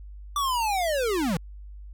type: linear sweep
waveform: square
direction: down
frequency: 1174.7 to 150 Hz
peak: -24 dBFS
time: 0.36-1.37 s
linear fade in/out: 2 ms
effects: added 50 Hz sine -39 dBFS peak until 1.93 s